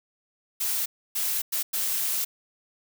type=noise bursts at uneven times; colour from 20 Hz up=blue; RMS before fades=-27 dBFS; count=4; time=0.6-0.86 / 1.15-1.42 / 1.52-1.63 / 1.73-2.25 s; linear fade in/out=10 ms; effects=none